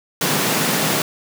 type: high-pass noise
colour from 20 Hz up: pink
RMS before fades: -19 dBFS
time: 0.21-1.02 s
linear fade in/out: 2 ms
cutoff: 130 Hz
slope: 48 dB/octave
effects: none